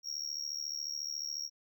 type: tone with amplitude modulation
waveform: triangle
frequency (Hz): 5588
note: F8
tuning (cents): 0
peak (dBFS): -31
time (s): 0.03-1.5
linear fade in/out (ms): 50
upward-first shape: sine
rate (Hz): 74.1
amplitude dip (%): 90
effects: none